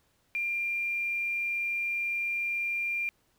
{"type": "tone with quantisation", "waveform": "sine", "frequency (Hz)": 2389, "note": "D7", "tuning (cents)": 29, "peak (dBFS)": -28, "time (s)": [0.35, 3.09], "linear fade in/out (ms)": 0, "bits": 9, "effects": ["pink hiss -70 dBFS RMS until 3.38 s"]}